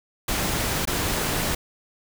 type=noise with dropouts; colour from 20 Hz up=pink; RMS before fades=-25 dBFS; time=0.28-1.55 s; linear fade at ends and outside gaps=5 ms; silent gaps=0.854-0.873 s; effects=none